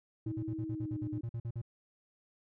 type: tone with pitch glide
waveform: sine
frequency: 318.7 to 305.7 Hz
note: D#4 to D#4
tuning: +42 to -30 cents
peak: -37 dBFS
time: 0.26-1.21 s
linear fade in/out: 5 ms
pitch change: -72 cents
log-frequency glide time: 0.67-1.04 s
type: tone bursts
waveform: triangle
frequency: 116.54 Hz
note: A#2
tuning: in tune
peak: -33 dBFS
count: 13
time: 0.26-1.616 s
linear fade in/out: 5 ms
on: 60 ms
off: 48 ms
effects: none